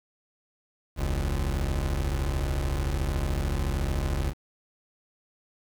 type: tone pair together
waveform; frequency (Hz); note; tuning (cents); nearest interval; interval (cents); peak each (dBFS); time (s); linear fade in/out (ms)
30% pulse; 41.37 / 69.1; E1 / C#2; +7 / -5; major sixth; 888; -26 / -25; 0.96-4.34; 50
effects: 8-bit